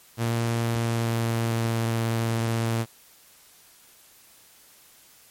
sawtooth tone with pitch glide, 116.4 to 114.53 Hz, A#2 to A#2, -2 to -30 cents, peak -19 dBFS, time 0.17-2.86 s, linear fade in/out 50 ms, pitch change -28 cents, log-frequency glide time 0.51-1.8 s, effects white hiss -54 dBFS RMS until 5.3 s + MP3 64 kbps

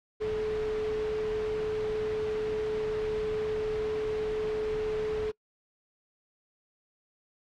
sine tone in noise, 430.6 Hz, A4, 37 cents flat, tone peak -28 dBFS, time 0.2-5.32 s, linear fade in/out 20 ms, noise pink, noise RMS -40 dBFS, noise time 0.2-5.32 s, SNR +9 dB, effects noise-tail reverb RT60 0.1 s tail -24 dB re dry + low-pass 3000 Hz 12 dB/octave

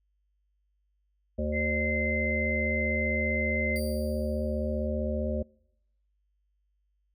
harmonic tone, 75.3 Hz, D2, 44 cents sharp, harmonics 1 / 3 / 5 / 7 / 8, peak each -31 / -32 / -39 / -35 / -35 dBFS, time 1.38-5.43 s, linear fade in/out 10 ms
sine tone, 2072 Hz, C7, 17 cents flat, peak -29 dBFS, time 1.52-3.8 s, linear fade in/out 50 ms
15% pulse tone with exponential decay, 4699 Hz, D8, in tune, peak -31 dBFS, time 3.76-4.87 s, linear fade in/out 0 ms, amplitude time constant 240 ms
effects noise-tail reverb RT60 0.8 s tail -26 dB re dry + added 50 Hz sine -70 dBFS peak until 7.14 s

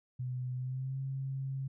sine tone with pitch glide, 126.3 to 134.59 Hz, B2 to C3, +39 to +49 cents, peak -34 dBFS, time 0.19-1.68 s, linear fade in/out 10 ms, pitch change +110 cents, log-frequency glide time 0.55-0.99 s, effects none

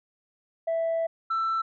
sine tone pair in turn, 659.3 / 1332.4 Hz, E5 / E6, 0 / +18 cents, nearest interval octave, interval 1218 cents, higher second, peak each -22 dBFS, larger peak neither, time 0.67-1.07 / 1.3-1.62 s, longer first, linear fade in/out 10 ms, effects tanh soft clip ceiling -22 dBFS

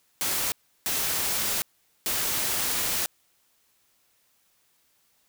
white noise bursts at uneven times, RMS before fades -27 dBFS, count 3, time 0.21-0.52 / 0.86-1.62 / 2.06-3.06 s, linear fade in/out 0 ms, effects white hiss -67 dBFS RMS until 5.28 s

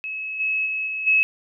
sine tone with level steps, 2578 Hz, E7, 39 cents flat, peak -27 / -20 / -23 / -25 / -14 dBFS, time 0.04-1.23 s, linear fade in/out 0 ms, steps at 0.39 / 0.65 / 0.86 / 1.06 s, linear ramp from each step 20 ms, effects none

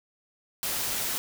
white noise, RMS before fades -30 dBFS, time 0.63-1.18 s, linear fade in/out 0 ms, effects none

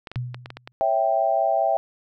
clicks, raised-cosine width 0.3 ms, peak -19 dBFS, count 8, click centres 0.072 / 0.116 / 0.158 / 0.345 / 0.459 / 0.504 / 0.57 / 0.675 s
sine tone with exponential decay, 123.47 Hz, B2, in tune, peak -22 dBFS, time 0.16-0.72 s, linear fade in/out 0 ms, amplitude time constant 120 ms
sine chord, C# diminished, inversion none, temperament equal, 554.4 / 659.3 / 784 Hz, C#5 / E5 / G5, 0 / 0 / 0 cents, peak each -27 / -21 / -22 dBFS, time 0.81-1.77 s, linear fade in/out 0 ms
effects none

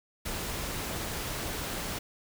pink noise, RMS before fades -35 dBFS, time 0.25-1.99 s, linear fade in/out 10 ms, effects none

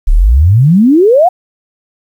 sine exponential sweep, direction up, 31.19 to 757 Hz, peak -3 dBFS, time 0.07-1.29 s, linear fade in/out 10 ms, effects 7-bit

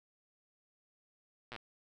slowing click train, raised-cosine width 0.3 ms, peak -28 dBFS, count 6, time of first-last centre 1.52-1.562 s, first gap 8 ms, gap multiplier 1.03, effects none

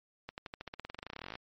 accelerating click train, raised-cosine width 0.3 ms, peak -25 dBFS, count 26, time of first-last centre 0.29-1.354 s, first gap 89 ms, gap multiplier 0.93, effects MP3 32 kbps

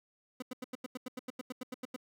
30% pulse tone bursts, 252.9 Hz, B3, 41 cents sharp, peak -35 dBFS, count 15, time 0.4-1.963 s, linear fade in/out 5 ms, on 23 ms, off 87 ms, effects none

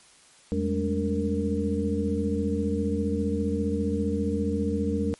sine tone cluster, 85.9 / 198 / 212.9 / 288.2 / 462.5 Hz, F2 / G3 / G#3 / D4 / A#4, -28 / +18 / +43 / -33 / -14 cents, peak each -30 dBFS, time 0.52-5.14 s, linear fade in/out 0 ms, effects white hiss -55 dBFS RMS until 5.19 s + MP3 48 kbps

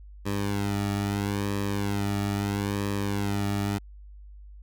sawtooth tone with flanger, 100.7 Hz, G2, 47 cents sharp, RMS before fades -28 dBFS, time 0.25-3.79 s, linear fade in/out 20 ms, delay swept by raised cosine 1.4 to 1.94 ms, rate 0.76 Hz, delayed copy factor -0.9, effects added 50 Hz sine -43 dBFS peak until 4.62 s

